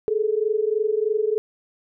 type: tone pair together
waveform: sine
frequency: 418.9 / 442.1 Hz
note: G#4 / A4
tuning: +15 / +8 cents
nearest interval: minor second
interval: 93 cents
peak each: -22 dBFS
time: 0.08-1.38 s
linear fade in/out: 0 ms
effects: none